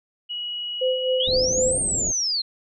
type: tone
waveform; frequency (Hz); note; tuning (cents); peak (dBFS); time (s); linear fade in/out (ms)
sine; 2913; F#7; -28; -27; 0.29-1.28; 20
type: tone with tremolo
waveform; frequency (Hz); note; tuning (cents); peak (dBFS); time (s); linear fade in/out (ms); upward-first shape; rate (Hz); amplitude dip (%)
sine; 513; C5; -34; -18; 0.81-1.78; 10; sine; 3.9; 60
type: linear two-way sweep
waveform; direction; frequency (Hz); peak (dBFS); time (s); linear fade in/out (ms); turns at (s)
sine; up then down; 2900 to 8830 to 4092; -21; 1.19-2.42; 10; 1.79
type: low-pass noise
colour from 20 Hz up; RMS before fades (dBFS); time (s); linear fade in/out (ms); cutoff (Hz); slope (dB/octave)
pink; -32; 1.27-2.12; 10; 680; 48
effects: none